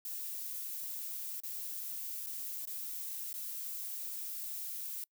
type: noise with dropouts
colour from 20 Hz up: violet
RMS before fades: -41 dBFS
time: 0.05-5.04 s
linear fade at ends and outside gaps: 1 ms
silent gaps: 1.402-1.435 / 2.263-2.269 / 2.654-2.673 / 3.33-3.34 s
effects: noise-tail reverb RT60 0.1 s tail -26 dB re dry